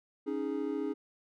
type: chord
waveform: triangle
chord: C# suspended second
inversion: none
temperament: equal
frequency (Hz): 277.2 / 311.1 / 415.3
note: C#4 / D#4 / G#4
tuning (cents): 0 / 0 / 0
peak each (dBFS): -34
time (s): 0.26-0.94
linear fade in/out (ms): 20
effects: none